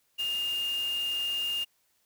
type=tone in noise; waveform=sine; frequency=2821 Hz; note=F7; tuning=17 cents sharp; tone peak=-28 dBFS; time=0.18-1.65 s; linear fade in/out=20 ms; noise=white; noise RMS=-44 dBFS; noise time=0.18-1.65 s; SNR=+13 dB; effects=white hiss -71 dBFS RMS until 2.05 s